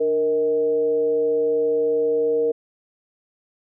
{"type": "tone with frequency modulation", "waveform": "sine", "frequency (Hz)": 466.2, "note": "A#4", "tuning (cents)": 0, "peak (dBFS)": -17, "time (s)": [0, 2.52], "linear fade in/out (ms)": 10, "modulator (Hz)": 170, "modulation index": 0.37, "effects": []}